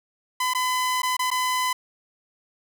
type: tone with dropouts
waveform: sawtooth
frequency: 1010 Hz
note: B5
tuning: 39 cents sharp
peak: -18 dBFS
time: 0.4-1.73 s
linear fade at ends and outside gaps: 5 ms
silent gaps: 0.536-0.548 / 1.02-1.031 / 1.168-1.192 / 1.304-1.313 s
effects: none